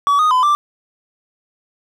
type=tone with pitch steps; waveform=triangle; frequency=1139 / 1240 / 1013 / 1177 Hz; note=C#6 / D#6 / B5 / D6; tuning=+47 / -6 / +44 / +3 cents; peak=-9 dBFS; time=0.07-0.55 s; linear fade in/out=0 ms; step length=120 ms; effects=none